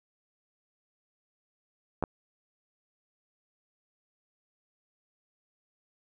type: clicks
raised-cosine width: 1 ms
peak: -15 dBFS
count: 2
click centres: 2.026 / 2.038 s
effects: none